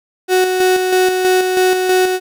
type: tone with tremolo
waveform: 35% pulse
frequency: 370 Hz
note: F#4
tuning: in tune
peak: -8 dBFS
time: 0.28-2.2 s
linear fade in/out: 50 ms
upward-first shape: square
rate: 3.1 Hz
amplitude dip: 40%
effects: none